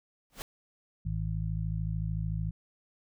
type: noise with exponential growth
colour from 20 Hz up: pink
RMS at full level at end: -35 dBFS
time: 0.3-0.42 s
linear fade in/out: 0 ms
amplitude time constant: 25 ms
type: harmonic tone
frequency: 53.5 Hz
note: A1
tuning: 48 cents flat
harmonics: 1 / 2 / 3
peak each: -34 / -34 / -34 dBFS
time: 1.05-2.51 s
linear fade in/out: 10 ms
effects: none